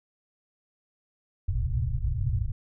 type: low-pass noise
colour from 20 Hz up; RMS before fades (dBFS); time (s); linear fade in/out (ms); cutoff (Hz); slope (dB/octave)
white; -27; 1.48-2.52; 10; 130; 96
effects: none